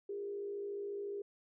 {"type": "tone with frequency modulation", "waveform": "sine", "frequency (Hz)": 404.2, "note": "G#4", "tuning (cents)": -47, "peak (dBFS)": -38, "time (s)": [0.09, 1.22], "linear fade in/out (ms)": 5, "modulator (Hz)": 54.2, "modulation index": 0.47, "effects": []}